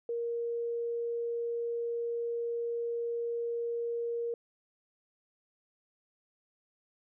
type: tone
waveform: sine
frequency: 469.1 Hz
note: A#4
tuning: 11 cents sharp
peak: -31 dBFS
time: 0.09-4.34 s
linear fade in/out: 2 ms
effects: none